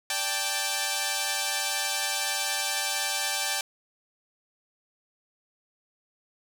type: chord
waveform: 5% pulse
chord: D suspended fourth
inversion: none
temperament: equal with one note detuned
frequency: 585.3 / 784 / 880 Hz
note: D5 / G5 / A5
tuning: -6 / 0 / 0 cents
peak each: -23 / -17 / -20 dBFS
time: 0.1-3.61 s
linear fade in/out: 2 ms
effects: none